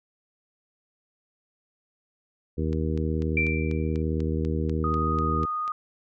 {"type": "harmonic tone", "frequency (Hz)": 78.8, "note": "D#2", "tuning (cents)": 23, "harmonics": [1, 2, 3, 4, 5, 6], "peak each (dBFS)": [-27, -30, -32, -33, -34, -35], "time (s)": [2.57, 5.46], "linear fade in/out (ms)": 20}
{"type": "click train", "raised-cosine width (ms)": 0.2, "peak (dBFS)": -26, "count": 13, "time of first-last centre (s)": [2.73, 5.678], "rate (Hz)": 4.07}
{"type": "tone with exponential decay", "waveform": "sine", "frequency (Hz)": 2349, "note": "D7", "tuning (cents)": 0, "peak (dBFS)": -20, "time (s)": [3.37, 4.02], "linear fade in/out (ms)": 2, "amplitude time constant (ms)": 140}
{"type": "tone with pitch glide", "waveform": "sine", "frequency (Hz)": [1244.5, 1235.2], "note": ["D#6", "D#6"], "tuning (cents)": [0, -13], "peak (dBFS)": -26, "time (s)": [4.84, 5.72], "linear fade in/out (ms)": 2, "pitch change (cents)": -13, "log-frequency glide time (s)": [5.23, 5.44]}
{"effects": []}